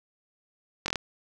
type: slowing click train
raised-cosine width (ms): 0.2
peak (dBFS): -11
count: 5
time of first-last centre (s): 0.86-0.957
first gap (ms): 21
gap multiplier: 1.1
effects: none